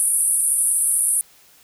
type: band-pass noise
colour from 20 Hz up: pink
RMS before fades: -19 dBFS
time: 0-1.21 s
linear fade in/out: 0 ms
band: 9100 to 11000 Hz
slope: 96 dB/octave
effects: white hiss -52 dBFS RMS until 1.63 s